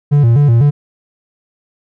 triangle tone with vibrato, 130 Hz, C3, 11 cents flat, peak -4 dBFS, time 0.11-0.71 s, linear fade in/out 20 ms, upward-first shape square, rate 4 Hz, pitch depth 190 cents each way, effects none

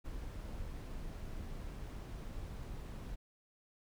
brown noise, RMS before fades -44 dBFS, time 0.04-3.16 s, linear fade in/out 20 ms, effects none

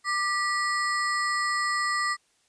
square ring-modulated tone, 1568 Hz, G6, in tune, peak -22 dBFS, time 0.04-2.17 s, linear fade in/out 50 ms, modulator 382 Hz, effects white hiss -67 dBFS RMS until 2.48 s + resampled to 22050 Hz

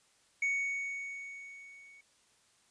triangle tone with level ramp, 2228 Hz, C#7, 8 cents sharp, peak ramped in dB -26 to -53 dBFS, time 0.42-2.01 s, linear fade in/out 5 ms, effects white hiss -68 dBFS RMS until 2.7 s + resampled to 22050 Hz

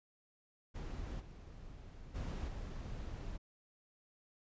brown noise with level steps, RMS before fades -43 / -52 / -40 / -44 dBFS, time 0.74-3.38 s, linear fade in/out 20 ms, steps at 1.19 / 2.14 / 2.47 s, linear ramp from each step 20 ms, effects resampled to 16000 Hz

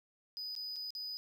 triangle tone with dropouts, 4978 Hz, D#8, in tune, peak -38 dBFS, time 0.37-1.17 s, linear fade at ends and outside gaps 0 ms, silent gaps 0.552-0.563 / 0.759-0.764 / 0.905-0.951 s, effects none

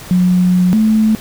sine tone pair in turn, 181 / 218.1 Hz, F#3 / A3, -38 / -15 cents, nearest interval minor third, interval 323 cents, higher second, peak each -8 dBFS, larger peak neither, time 0.11-0.73 / 0.73-1.15 s, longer first, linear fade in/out 0 ms, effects pink hiss -33 dBFS RMS until 1.2 s

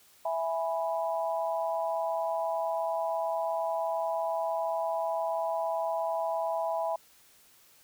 sine chord, E major, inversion none, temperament equal, 659.3 / 830.6 / 987.8 Hz, E5 / G#5 / B5, 0 / 0 / 0 cents, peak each -30 / -34 / -35 dBFS, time 0.25-6.96 s, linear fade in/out 5 ms, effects white hiss -60 dBFS RMS until 7.83 s

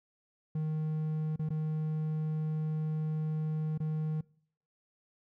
triangle tone with dropouts, 155.56 Hz, D#3, in tune, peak -28 dBFS, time 0.55-4.21 s, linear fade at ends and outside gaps 5 ms, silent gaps 1.361-1.393 / 1.49-1.503 / 3.778-3.801 s, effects noise-tail reverb RT60 0.6 s tail -24 dB re dry

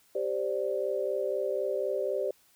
sine chord, G suspended fourth, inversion none, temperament equal, 392 / 523.3 / 587.3 Hz, G4 / C5 / D5, 0 / 0 / 0 cents, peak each -32 dBFS, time 0.15-2.31 s, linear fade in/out 5 ms, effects white hiss -64 dBFS RMS until 2.55 s

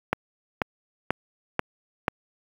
click train, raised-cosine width 0.5 ms, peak -6 dBFS, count 5, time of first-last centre 0.13-2.081 s, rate 2.05 Hz, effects high-pass 80 Hz 12 dB/octave + 7-bit

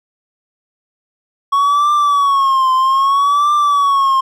triangle tone with vibrato, 1108.7 Hz, C#6, in tune, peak -8 dBFS, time 1.52-4.21 s, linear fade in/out 10 ms, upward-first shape triangle, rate 0.62 Hz, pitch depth 120 cents each way, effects none

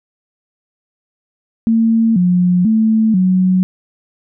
sine tone with pitch steps, 226.2 / 179 / 220.4 / 185.1 Hz, A3 / F3 / A3 / F#3, +48 / +43 / +3 / +1 cents, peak -9 dBFS, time 1.67-3.63 s, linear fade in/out 0 ms, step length 490 ms, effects none

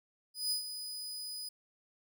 sawtooth tone with ADSR envelope, 4978 Hz, D#8, in tune, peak -27 dBFS, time 0.34-1.49 s, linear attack 170 ms, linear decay 110 ms, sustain -10 dB, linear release 6 ms, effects none

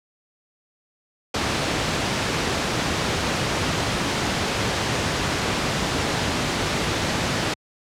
pink noise, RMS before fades -22 dBFS, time 1.34-7.54 s, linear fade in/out 5 ms, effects high-pass 80 Hz 12 dB/octave + low-pass 6000 Hz 12 dB/octave

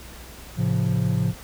triangle chord, A augmented, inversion none, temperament equal with one note detuned, 110 / 135.82 / 174.61 Hz, A2 / C#3 / E#3, 0 / -35 / 0 cents, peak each -22 dBFS, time 0.56-1.34 s, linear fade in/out 50 ms, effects added 60 Hz sine -43 dBFS peak until 1.43 s + pink hiss -43 dBFS RMS until 1.43 s

